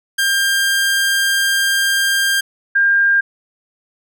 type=tone pair in turn; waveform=sawtooth / sine; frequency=1597 / 1603.3 Hz; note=G6 / G6; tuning=+32 / +39 cents; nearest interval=unison; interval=7 cents; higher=second; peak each=-10 dBFS; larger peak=neither; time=0.18-2.41 / 2.75-3.21 s; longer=first; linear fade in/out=10 ms; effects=none